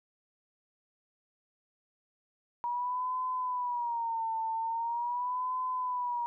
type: tone with vibrato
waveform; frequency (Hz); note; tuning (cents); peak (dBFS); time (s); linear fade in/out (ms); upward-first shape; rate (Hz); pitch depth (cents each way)
sine; 954; A#5; +40; -30; 2.64-6.26; 0; sine; 0.42; 110
effects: none